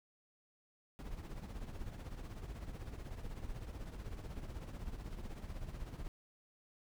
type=noise with tremolo; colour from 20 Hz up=brown; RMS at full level=-42 dBFS; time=0.99-6.08 s; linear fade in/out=0 ms; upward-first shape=triangle; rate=16 Hz; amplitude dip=70%; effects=none